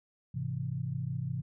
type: chord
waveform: sine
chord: Ab augmented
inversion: none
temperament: equal with one note detuned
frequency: 105.03 / 130.81 / 164.81 Hz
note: Ab2 / C3 / E3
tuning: +20 / 0 / 0 cents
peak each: -39 / -34 / -38 dBFS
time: 0.34-1.42 s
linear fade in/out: 10 ms
effects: none